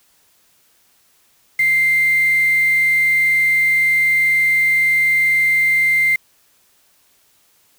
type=tone with quantisation; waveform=sine; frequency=2093 Hz; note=C7; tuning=in tune; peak=-12 dBFS; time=1.59-6.16 s; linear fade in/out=5 ms; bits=5; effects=white hiss -57 dBFS RMS until 7.78 s